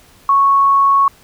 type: tone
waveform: sine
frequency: 1106 Hz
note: C#6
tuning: 4 cents flat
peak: -8 dBFS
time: 0.29-1.08 s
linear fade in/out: 2 ms
effects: pink hiss -47 dBFS RMS until 1.23 s